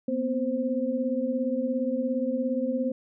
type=tone cluster; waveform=sine; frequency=240.1 / 257.3 / 523 Hz; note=B3 / C4 / C5; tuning=-49 / -29 / -1 cents; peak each=-29 dBFS; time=0.08-2.92 s; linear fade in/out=5 ms; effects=none